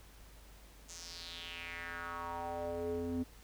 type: tone with band-pass filter sweep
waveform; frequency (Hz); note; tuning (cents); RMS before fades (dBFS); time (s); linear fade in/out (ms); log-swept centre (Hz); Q
square; 85.5; F2; -36; -41; 0.88-3.24; 20; 6900 to 270; 3.8
effects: added 50 Hz sine -56 dBFS peak until 3.43 s + pink hiss -60 dBFS RMS until 3.43 s